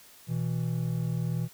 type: tone pair together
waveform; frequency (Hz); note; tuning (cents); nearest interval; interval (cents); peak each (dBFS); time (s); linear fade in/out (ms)
triangle; 122.1 / 162.98; B2 / E3; -19 / -19; perfect fourth; 500; -28; 0.27-1.49; 50
effects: white hiss -54 dBFS RMS until 1.53 s